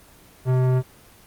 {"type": "tone with tanh clipping", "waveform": "sine", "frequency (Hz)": 128, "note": "C3", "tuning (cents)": -38, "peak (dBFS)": -18, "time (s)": [0.45, 0.83], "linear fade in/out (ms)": 50, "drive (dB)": 17, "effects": ["pink hiss -50 dBFS RMS until 1.26 s", "Opus 24 kbps"]}